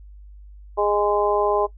harmonic tone, 206.3 Hz, G#3, 11 cents flat, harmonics 2 / 3 / 4 / 5, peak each -21 / -23 / -24 / -25 dBFS, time 0.77-1.67 s, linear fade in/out 20 ms, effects noise-tail reverb RT60 0.1 s tail -17 dB re dry + added 50 Hz sine -40 dBFS peak until 1.77 s

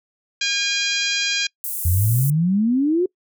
harmonic tone, 811 Hz, G#5, 41 cents flat, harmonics 2 / 3 / 4 / 5 / 6 / 7 / 8 / 9, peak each -28 / -24 / -25 / -27 / -27 / -33 / -31 / -35 dBFS, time 0.41-1.47 s, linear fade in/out 5 ms
pink high-pass noise, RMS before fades -27 dBFS, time 1.64-2.3 s, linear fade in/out 0 ms, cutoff 9700 Hz, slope 24 dB/octave
sine exponential sweep, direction up, 82.41 to 376 Hz, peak -15 dBFS, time 1.85-3.06 s, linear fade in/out 5 ms
effects noise-tail reverb RT60 0.1 s tail -25 dB re dry

